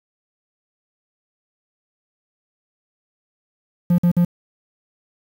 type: tone bursts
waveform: triangle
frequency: 174.61 Hz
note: F3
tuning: in tune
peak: -10 dBFS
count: 3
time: 3.9-4.249 s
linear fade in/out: 5 ms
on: 83 ms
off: 50 ms
effects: 7-bit